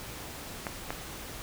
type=clicks; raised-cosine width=0.5 ms; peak=-17 dBFS; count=2; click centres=0.668 / 0.905 s; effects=pink hiss -42 dBFS RMS until 1.42 s